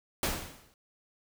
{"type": "noise with exponential decay", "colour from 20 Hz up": "pink", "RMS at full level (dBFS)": -27, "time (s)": [0.23, 0.74], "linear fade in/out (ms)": 1, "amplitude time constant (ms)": 110, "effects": []}